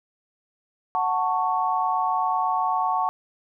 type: chord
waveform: sine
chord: F# minor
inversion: none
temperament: just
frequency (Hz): 740 / 888 / 1110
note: F#5 / A5 / C#6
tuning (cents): 0 / +16 / +2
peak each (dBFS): -25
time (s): 0.95-3.09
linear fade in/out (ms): 0
effects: none